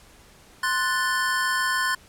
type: chord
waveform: square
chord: F# diminished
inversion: second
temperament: equal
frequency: 1046.5 / 1480 / 1760 Hz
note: C6 / F#6 / A6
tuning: 0 / 0 / 0 cents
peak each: -27 dBFS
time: 0.63-1.95 s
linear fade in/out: 5 ms
effects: pink hiss -52 dBFS RMS until 2.08 s + low-pass 12000 Hz 12 dB/octave